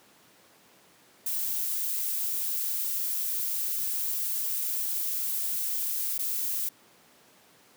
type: noise with dropouts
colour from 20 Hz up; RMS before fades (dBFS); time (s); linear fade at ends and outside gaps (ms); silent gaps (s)
violet; -30; 1.26-6.69; 5; 6.18-6.19
effects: pink hiss -58 dBFS RMS until 7.76 s + high-pass 200 Hz 12 dB/octave